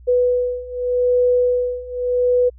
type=beating tone pair; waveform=sine; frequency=493.9 / 494.74 Hz; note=B4 / B4; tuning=0 / +3 cents; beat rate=0.84 Hz; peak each=-19 / -17 dBFS; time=0.07-2.5 s; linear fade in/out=20 ms; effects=added 61 Hz sine -40 dBFS peak until 2.58 s